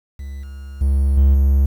triangle tone with level steps, 68.7 Hz, C#2, 15 cents flat, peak -25 / -28 / -11 / -7 / -9 dBFS, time 0.19-1.66 s, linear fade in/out 5 ms, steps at 0.43 / 0.81 / 1.17 / 1.34 s, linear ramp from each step 5 ms, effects 8-bit

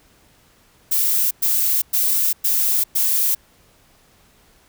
violet noise bursts, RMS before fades -18 dBFS, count 5, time 0.91-3.35 s, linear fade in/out 10 ms, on 400 ms, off 110 ms, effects pink hiss -55 dBFS RMS until 4.68 s

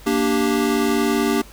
square chord, G minor, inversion first, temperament equal, 233.1 / 293.7 / 392 Hz, Bb3 / D4 / G4, 0 / 0 / 0 cents, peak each -22 dBFS, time 0.06-1.42 s, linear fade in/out 10 ms, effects added 50 Hz sine -43 dBFS peak until 1.52 s + pink hiss -45 dBFS RMS until 1.52 s

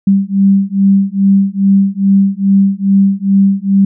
sine beating tone pair, 195 / 197.4 Hz, G3 / G3, -9 / +12 cents, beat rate 2.4 Hz, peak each -10 dBFS, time 0.07-3.85 s, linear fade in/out 5 ms, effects none

